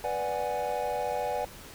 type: chord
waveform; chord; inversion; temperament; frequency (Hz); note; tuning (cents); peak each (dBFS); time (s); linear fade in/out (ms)
triangle; G# half-diminished seventh; first; equal; 493.9 / 587.3 / 740 / 830.6; B4 / D5 / F#5 / G#5; 0 / 0 / 0 / 0; -32; 0.04-1.45; 2
effects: pink hiss -47 dBFS RMS until 1.74 s